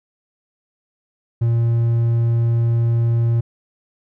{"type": "tone", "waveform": "triangle", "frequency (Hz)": 116.54, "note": "A#2", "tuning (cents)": 0, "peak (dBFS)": -12, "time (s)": [1.41, 3.41], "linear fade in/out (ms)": 10, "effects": []}